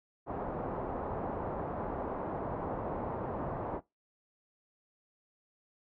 white low-pass noise, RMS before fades -37 dBFS, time 0.26-3.81 s, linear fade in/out 50 ms, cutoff 930 Hz, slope 24 dB/octave, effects noise-tail reverb RT60 0.2 s tail -21 dB re dry

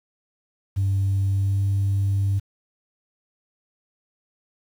sine tone with pitch glide, 97.6 to 98.73 Hz, G2 to G2, -7 to +13 cents, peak -17 dBFS, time 0.76-2.4 s, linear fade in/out 20 ms, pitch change +20 cents, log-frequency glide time 1.29-1.62 s, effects tanh soft clip ceiling -16 dBFS + 8-bit

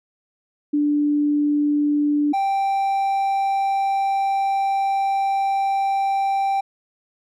sine / triangle tone pair in turn, 293.7 / 784.1 Hz, D4 / G5, 0 / 0 cents, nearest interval octave + perfect fourth, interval 1700 cents, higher second, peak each -16 dBFS, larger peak neither, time 0.73-2.33 / 2.33-6.61 s, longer second, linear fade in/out 10 ms, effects none

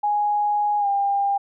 sine tone with pitch glide, 830 to 799.9 Hz, G#5 to G5, -1 to +35 cents, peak -18 dBFS, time 0.03-1.38 s, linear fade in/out 10 ms, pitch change -64 cents, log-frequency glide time 0.79-0.87 s, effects none

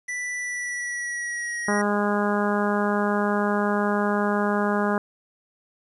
square tone with pitch glide, 1975.5 to 1895 Hz, B6 to A#6, 0 to +28 cents, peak -28 dBFS, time 0.08-1.82 s, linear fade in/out 10 ms, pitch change -72 cents, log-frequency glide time 0.37-1.58 s
harmonic tone, 205.6 Hz, G#3, 17 cents flat, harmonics 1 / 2 / 3 / 4 / 5 / 6 / 7 / 8, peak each -24 / -27 / -29 / -30 / -31 / -32 / -32 / -33 dBFS, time 1.68-4.98 s, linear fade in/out 2 ms
effects resampled to 24000 Hz + 9-bit

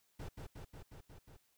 brown noise with echo, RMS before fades -45 dBFS, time 0.19-0.29 s, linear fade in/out 10 ms, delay 180 ms, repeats 6, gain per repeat -2 dB, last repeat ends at 1.37 s, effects white hiss -75 dBFS RMS until 1.57 s

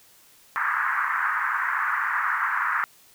white band-pass noise, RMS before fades -25 dBFS, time 0.56-2.84 s, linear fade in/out 0 ms, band 1000 to 1800 Hz, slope 48 dB/octave, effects white hiss -55 dBFS RMS until 3.14 s

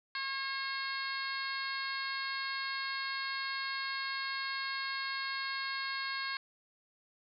harmonic tone, 541 Hz, C#5, 42 cents flat, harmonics 2 / 3 / 4 / 5 / 6 / 7 / 8 / 9, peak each -41 / -39 / -42 / -48 / -50 / -48 / -41 / -50 dBFS, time 0.15-6.37 s, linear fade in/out 2 ms, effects none

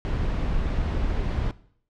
brown noise, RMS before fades -25 dBFS, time 0.05-1.51 s, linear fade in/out 0 ms, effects noise-tail reverb RT60 0.6 s tail -18 dB re dry + low-pass 4000 Hz 12 dB/octave

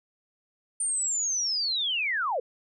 sine linear sweep, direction down, 9070 to 442.9 Hz, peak -25 dBFS, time 0.8-2.4 s, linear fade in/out 5 ms, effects none

